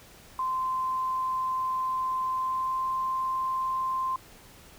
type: tone with pitch glide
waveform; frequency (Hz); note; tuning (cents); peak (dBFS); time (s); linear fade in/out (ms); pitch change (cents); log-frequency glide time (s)
sine; 1037 to 1044.8; C6 to C6; -16 to -3; -26; 0.39-4.16; 2; +13; 2.36-2.88
effects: pink hiss -52 dBFS RMS until 4.78 s